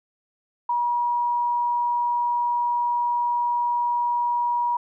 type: tone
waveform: sine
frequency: 960 Hz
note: B5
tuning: 49 cents flat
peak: -20 dBFS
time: 0.69-4.77 s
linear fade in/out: 5 ms
effects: none